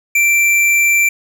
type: tone with hard clipping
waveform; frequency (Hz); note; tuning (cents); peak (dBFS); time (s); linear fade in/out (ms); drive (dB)
sine; 2349; D7; 0; -11; 0.15-1.09; 5; 13
effects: none